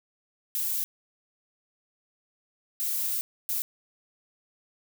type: noise bursts at uneven times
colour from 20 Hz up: violet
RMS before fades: -29 dBFS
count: 3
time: 0.55-0.84 / 2.8-3.21 / 3.49-3.62 s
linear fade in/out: 0 ms
effects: none